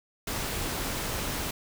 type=noise; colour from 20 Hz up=pink; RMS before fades=-32 dBFS; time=0.27-1.51 s; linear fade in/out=5 ms; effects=none